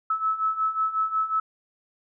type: beating tone pair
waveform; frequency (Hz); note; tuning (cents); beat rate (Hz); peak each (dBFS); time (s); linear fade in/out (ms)
sine; 1298 / 1303.5; E6 / E6; -27 / -20; 5.5; -28 / -24; 0.1-1.4; 5
effects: none